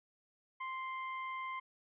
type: tone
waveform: 30% pulse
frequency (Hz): 1046.5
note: C6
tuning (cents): 0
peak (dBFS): -36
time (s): 0.6-1.6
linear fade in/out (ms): 10
effects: resampled to 8000 Hz